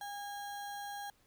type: tone with sample-and-hold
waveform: sine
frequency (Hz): 810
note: G#5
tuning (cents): -43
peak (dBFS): -40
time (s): 0.01-1.1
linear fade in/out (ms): 2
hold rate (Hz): 2450
effects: pink hiss -70 dBFS RMS until 1.26 s